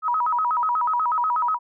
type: tone with vibrato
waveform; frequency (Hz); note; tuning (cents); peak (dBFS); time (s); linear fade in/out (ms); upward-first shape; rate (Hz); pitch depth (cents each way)
sine; 1108.7; C#6; 0; -19; 0.02-1.59; 50; square; 8.2; 240
effects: none